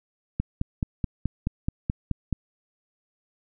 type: click train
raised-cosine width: 5 ms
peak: -12 dBFS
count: 10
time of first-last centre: 0.4-2.327 s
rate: 4.67 Hz
effects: none